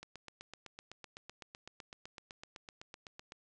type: click train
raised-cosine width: 0.2 ms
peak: -30 dBFS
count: 27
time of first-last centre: 0.03-3.321 s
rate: 7.9 Hz
effects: resampled to 22050 Hz